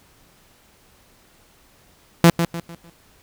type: tone with echo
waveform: sawtooth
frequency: 168.9 Hz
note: E3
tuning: 42 cents sharp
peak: -4 dBFS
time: 2.24-2.3 s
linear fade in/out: 0 ms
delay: 150 ms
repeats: 4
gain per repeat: -9 dB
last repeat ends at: 2.9 s
effects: pink hiss -55 dBFS RMS until 3.22 s